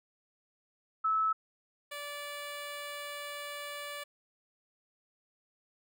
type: tone pair in turn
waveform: sine / 10% pulse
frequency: 1303 / 580.4 Hz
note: E6 / D5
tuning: -20 / -21 cents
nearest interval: octave + major second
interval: 1401 cents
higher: first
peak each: -26 / -31 dBFS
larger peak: first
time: 1.04-1.33 / 1.91-4.04 s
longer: second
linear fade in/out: 10 ms
effects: none